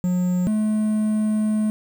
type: tone pair in turn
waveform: triangle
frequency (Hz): 180 / 214.7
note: F#3 / A3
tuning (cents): -47 / -42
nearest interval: minor third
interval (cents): 305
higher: second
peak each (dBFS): -16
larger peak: neither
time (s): 0.04-0.47 / 0.47-1.7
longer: second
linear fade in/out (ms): 0
effects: 7-bit